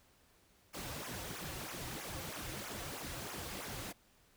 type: noise with flanger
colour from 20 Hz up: pink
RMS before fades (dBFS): -44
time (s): 0.73-3.93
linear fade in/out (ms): 20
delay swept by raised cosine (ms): 0.22 to 4.92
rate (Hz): 3.1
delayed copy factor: -0.95
effects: pink hiss -68 dBFS RMS until 4.36 s